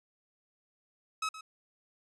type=tone with echo; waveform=sawtooth; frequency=1283 Hz; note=E6; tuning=47 cents flat; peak=-27 dBFS; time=1.22-1.29 s; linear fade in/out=5 ms; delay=120 ms; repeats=1; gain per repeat=-13 dB; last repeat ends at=1.41 s; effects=resampled to 22050 Hz